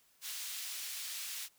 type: high-pass noise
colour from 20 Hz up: pink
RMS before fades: -42 dBFS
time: 0.21-1.49 s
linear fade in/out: 50 ms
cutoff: 3000 Hz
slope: 12 dB/octave
effects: white hiss -69 dBFS RMS until 1.58 s